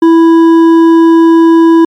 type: tone with hard clipping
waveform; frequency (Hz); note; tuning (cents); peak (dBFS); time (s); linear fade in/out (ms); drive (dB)
sine; 329.8; E4; +1; -3; 0.02-1.85; 5; 7
effects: MP3 96 kbps